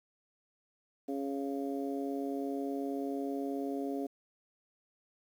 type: harmonic tone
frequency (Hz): 138.59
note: C#3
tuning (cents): 0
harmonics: 2 / 3 / 4 / 5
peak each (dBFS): -35 / -39 / -44 / -43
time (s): 1.08-4.07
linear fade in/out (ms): 10
effects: 10-bit